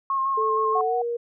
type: tone with vibrato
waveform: sine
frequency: 1076 Hz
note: C6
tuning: 48 cents sharp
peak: -21 dBFS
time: 0.1-0.81 s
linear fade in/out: 2 ms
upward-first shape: square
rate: 6.4 Hz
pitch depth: 18 cents each way
type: tone with pitch glide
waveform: sine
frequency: 438.6 to 472.8 Hz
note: A4 to A#4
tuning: -6 to +24 cents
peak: -24 dBFS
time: 0.37-1.17 s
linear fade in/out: 10 ms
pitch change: +130 cents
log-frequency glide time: 0.83-0.96 s
type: tone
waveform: sine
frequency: 740 Hz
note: F#5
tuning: in tune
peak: -23 dBFS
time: 0.75-1.02 s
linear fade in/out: 5 ms
effects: none